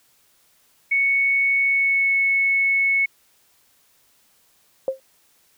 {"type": "tone with pitch glide", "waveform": "sine", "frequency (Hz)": [2217, 2203], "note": ["C#7", "C#7"], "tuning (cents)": [0, -11], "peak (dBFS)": -16, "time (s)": [0.91, 3.06], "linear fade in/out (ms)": 10, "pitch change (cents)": -11, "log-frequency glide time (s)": [1.62, 2.13]}
{"type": "tone with exponential decay", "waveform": "sine", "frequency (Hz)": 530, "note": "C5", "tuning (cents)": 22, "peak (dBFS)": -15, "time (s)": [4.88, 5], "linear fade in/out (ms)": 1, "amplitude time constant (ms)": 26}
{"effects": ["white hiss -60 dBFS RMS until 5.57 s"]}